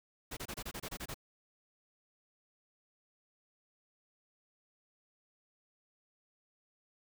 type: noise bursts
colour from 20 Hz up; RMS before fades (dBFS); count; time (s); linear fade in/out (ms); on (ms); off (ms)
pink; -42; 10; 0.31-1.144; 10; 60; 26
effects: none